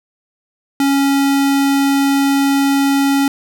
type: tone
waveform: square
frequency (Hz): 277.2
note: C#4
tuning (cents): 0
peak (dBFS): -12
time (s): 0.8-3.28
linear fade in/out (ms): 2
effects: none